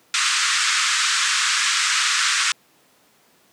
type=band-pass noise; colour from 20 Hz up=pink; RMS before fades=-20 dBFS; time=0.14-2.52 s; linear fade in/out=2 ms; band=1200 to 8400 Hz; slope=48 dB/octave; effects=pink hiss -57 dBFS RMS until 3.52 s + high-pass 200 Hz 12 dB/octave